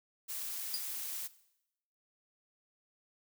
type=noise; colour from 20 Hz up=blue; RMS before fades=-40 dBFS; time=0.28-1.28 s; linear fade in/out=20 ms
type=tone with exponential decay; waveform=sawtooth; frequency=4852 Hz; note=D#8; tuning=44 cents flat; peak=-27 dBFS; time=0.74-0.85 s; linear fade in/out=1 ms; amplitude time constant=22 ms
effects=noise-tail reverb RT60 0.8 s tail -17 dB re dry